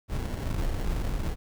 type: noise with sample-and-hold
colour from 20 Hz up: brown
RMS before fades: -29 dBFS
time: 0.08-1.36 s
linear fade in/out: 50 ms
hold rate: 1225 Hz
effects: none